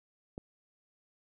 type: click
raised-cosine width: 2 ms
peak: -27 dBFS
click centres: 0.379 s
effects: none